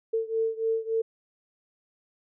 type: beating tone pair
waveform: sine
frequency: 447.7 / 451.2 Hz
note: A4 / A4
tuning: +30 / +44 cents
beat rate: 3.5 Hz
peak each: -27 / -29 dBFS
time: 0.13-1.02 s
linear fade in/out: 10 ms
effects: none